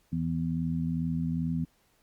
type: harmonic tone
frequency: 82.41 Hz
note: E2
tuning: in tune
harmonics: 1 / 2 / 3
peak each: -38 / -29 / -32 dBFS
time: 0.12-1.65 s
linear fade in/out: 10 ms
effects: pink hiss -68 dBFS RMS until 2.02 s + Opus 48 kbps